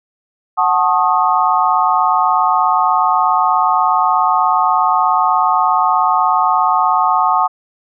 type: chord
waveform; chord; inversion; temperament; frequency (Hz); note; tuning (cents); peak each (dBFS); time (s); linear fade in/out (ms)
sine; D# half-diminished seventh; first; equal with one note detuned; 740 / 880 / 1087.8 / 1244.5; F#5 / A5 / C#6 / D#6; 0 / 0 / -33 / 0; -16; 0.57-7.48; 20
effects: none